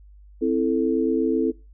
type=chord; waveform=sine; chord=A minor; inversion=first; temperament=equal; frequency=261.6 / 329.6 / 440 Hz; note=C4 / E4 / A4; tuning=0 / 0 / 0 cents; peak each=-23 dBFS; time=0.41-1.52 s; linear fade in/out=20 ms; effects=noise-tail reverb RT60 0.3 s tail -22 dB re dry + added 50 Hz sine -45 dBFS peak until 1.73 s